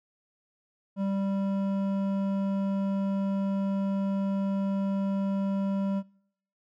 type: tone with hard clipping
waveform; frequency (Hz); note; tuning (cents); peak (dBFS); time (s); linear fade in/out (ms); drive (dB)
triangle; 196; G3; 0; -28; 0.96-6.03; 50; 14
effects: noise-tail reverb RT60 0.7 s tail -24 dB re dry